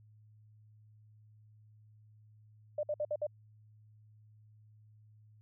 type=tone bursts; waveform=sine; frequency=598 Hz; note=D5; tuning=31 cents sharp; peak=-31 dBFS; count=5; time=2.78-3.268 s; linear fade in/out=5 ms; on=52 ms; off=57 ms; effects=added 107 Hz sine -58 dBFS peak until 5.41 s